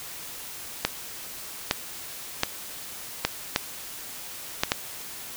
clicks, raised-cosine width 0.2 ms, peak -3 dBFS, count 7, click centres 0.85 / 1.711 / 2.434 / 3.25 / 3.561 / 4.635 / 4.719 s, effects white hiss -39 dBFS RMS until 5.36 s

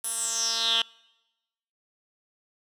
10% pulse tone with band-pass filter sweep, 228.1 Hz, A#3, 37 cents flat, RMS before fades -27 dBFS, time 0.04-0.82 s, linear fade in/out 2 ms, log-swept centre 11000 to 3000 Hz, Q 5.7, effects noise-tail reverb RT60 1.0 s tail -25 dB re dry

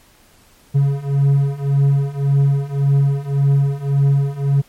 triangle beating tone pair, 138.59 / 140.39 Hz, C#3 / C#3, 0 / +22 cents, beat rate 1.8 Hz, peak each -15 / -13 dBFS, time 0.74-4.62 s, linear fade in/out 20 ms, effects pink hiss -51 dBFS RMS until 4.68 s + MP3 64 kbps

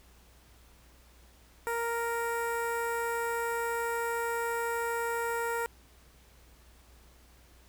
15% pulse tone with notch filter, 466.2 Hz, A#4, in tune, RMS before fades -32 dBFS, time 1.67-5.66 s, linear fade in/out 0 ms, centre 4400 Hz, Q 0.71, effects added 60 Hz sine -58 dBFS peak until 7.68 s + pink hiss -61 dBFS RMS until 7.68 s

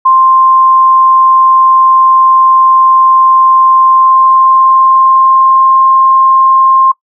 sine tone with pitch glide, 1050 to 1058.5 Hz, C6 to C6, +6 to +20 cents, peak -3 dBFS, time 0.05-6.92 s, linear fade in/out 10 ms, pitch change +14 cents, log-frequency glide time 3.96-5.85 s, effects noise-tail reverb RT60 0.1 s tail -20 dB re dry

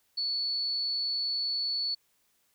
sine tone, 4435 Hz, C#8, in tune, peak -28 dBFS, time 0.17-1.95 s, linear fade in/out 10 ms, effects white hiss -71 dBFS RMS until 2.54 s

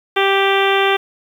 harmonic tone, 392 Hz, G4, in tune, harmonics 1 / 2 / 3 / 4 / 5 / 6 / 7 / 8 / 9, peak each -16 / -19 / -21 / -22 / -23 / -24 / -24 / -25 / -26 dBFS, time 0.16-0.97 s, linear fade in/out 10 ms, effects 7-bit

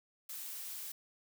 blue noise, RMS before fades -44 dBFS, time 0.29-0.92 s, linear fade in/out 5 ms, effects none

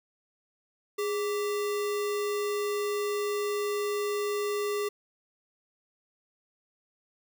sine tone with sample-and-hold, 413 Hz, G#4, 10 cents flat, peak -27 dBFS, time 0.98-4.89 s, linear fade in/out 10 ms, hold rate 1575 Hz, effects none

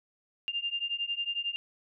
sine beating tone pair, 2794 / 2805 Hz, F7 / F7, 0 / +7 cents, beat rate 11 Hz, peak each -34 / -33 dBFS, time 0.48-1.56 s, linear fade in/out 0 ms, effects none

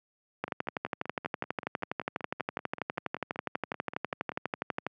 two click trains, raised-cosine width 0.5 ms, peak -15 / -24 dBFS, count 55 / 21, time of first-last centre 0.44-4.866 / 0.48-4.319 s, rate 12.2 / 5.21 Hz, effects high-pass 150 Hz 12 dB/octave

